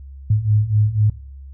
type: beating tone pair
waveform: sine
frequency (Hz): 103.83 / 107.83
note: G#2 / A2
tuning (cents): 0 / -34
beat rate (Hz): 4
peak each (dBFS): -19 / -15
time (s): 0.3-1.1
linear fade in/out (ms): 5
effects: noise-tail reverb RT60 0.5 s tail -23 dB re dry + added 68 Hz sine -34 dBFS peak until 1.53 s